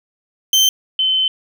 30% pulse / sine tone pair in turn, 3107 / 3064 Hz, G7 / G7, -16 / -40 cents, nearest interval unison, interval 24 cents, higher first, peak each -7 / -13 dBFS, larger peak first, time 0.53-0.69 / 0.99-1.28 s, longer second, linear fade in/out 2 ms, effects none

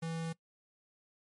square tone, 164.1 Hz, E3, 8 cents flat, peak -36 dBFS, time 0.02-0.33 s, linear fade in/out 10 ms, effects noise-tail reverb RT60 0.1 s tail -21 dB re dry + MP3 48 kbps

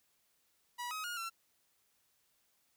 sawtooth tone with pitch steps, 971 / 1267 / 1430 / 1352 Hz, B5 / D#6 / F6 / E6, -30 / +31 / +41 / +43 cents, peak -35 dBFS, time 0.78-1.3 s, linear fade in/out 20 ms, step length 130 ms, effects white hiss -75 dBFS RMS until 2.76 s

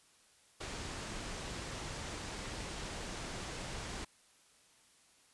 pink low-pass noise, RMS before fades -43 dBFS, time 0.6-4.05 s, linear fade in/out 10 ms, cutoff 8800 Hz, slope 24 dB/octave, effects white hiss -66 dBFS RMS until 5.33 s + resampled to 24000 Hz

